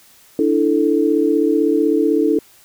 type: chord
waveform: sine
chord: D suspended second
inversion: none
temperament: equal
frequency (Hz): 293.7 / 329.6 / 440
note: D4 / E4 / A4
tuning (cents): 0 / 0 / 0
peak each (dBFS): -17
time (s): 0.39-2.39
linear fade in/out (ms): 2
effects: white hiss -49 dBFS RMS until 2.64 s